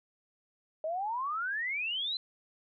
sine exponential sweep, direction up, 612 to 4127 Hz, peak -31 dBFS, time 0.84-2.17 s, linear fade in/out 2 ms, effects none

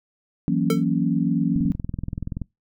sine chord, F# dominant seventh, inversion third, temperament equal, 164.81 / 185 / 233.1 / 277.2 Hz, E3 / F#3 / A#3 / C#4, 0 / 0 / 0 / 0 cents, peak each -24 dBFS, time 0.48-1.72 s, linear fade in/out 0 ms
square tone with exponential decay, 447.1 Hz, A4, 28 cents sharp, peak -18 dBFS, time 0.7-0.84 s, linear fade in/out 2 ms, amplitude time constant 30 ms
click train, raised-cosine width 5 ms, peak -16 dBFS, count 19, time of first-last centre 1.56-2.417 s, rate 21 Hz
effects noise-tail reverb RT60 0.2 s tail -25 dB re dry

